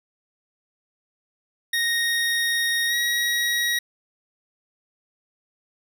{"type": "tone with pitch glide", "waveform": "25% pulse", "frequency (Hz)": [1864.7, 1902.8], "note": ["A#6", "A#6"], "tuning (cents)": [0, 35], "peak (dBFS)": -17, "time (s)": [1.73, 3.79], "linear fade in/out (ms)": 5, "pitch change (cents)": 35, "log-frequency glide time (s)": [2.88, 2.94], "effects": []}